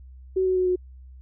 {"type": "tone with pitch steps", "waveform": "sine", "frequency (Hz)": [376, 371.9, 367.8, 363.8], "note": ["F#4", "F#4", "F#4", "F#4"], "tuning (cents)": [28, 9, -10, -29], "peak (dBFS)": -19, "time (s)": [0.36, 0.76], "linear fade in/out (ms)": 10, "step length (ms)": 100, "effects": ["added 64 Hz sine -42 dBFS peak until 1.21 s"]}